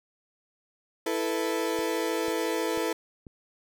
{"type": "chord", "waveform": "35% pulse", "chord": "E suspended fourth", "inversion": "none", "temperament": "equal", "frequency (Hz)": [329.6, 440, 493.9], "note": ["E4", "A4", "B4"], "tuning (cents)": [0, 0, 0], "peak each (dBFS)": [-29, -29, -30], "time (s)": [1.06, 2.93], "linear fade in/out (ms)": 5}
{"type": "click train", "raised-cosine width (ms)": 3, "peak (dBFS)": -32, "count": 4, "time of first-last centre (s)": [1.79, 3.268], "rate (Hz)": 2.03}
{"effects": []}